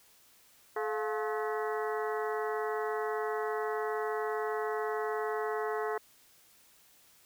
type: harmonic tone with a mistuned harmonic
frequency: 214.9 Hz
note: A3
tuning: 41 cents flat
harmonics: 2 / 3 / 4 / 5 / 6 / 7 / 8 / 9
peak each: -33 / -39 / -41 / -40 / -43 / -45 / -47 / -45 dBFS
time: 0.76-5.98 s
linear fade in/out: 5 ms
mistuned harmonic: 3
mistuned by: +150 cents
effects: white hiss -62 dBFS RMS until 7.25 s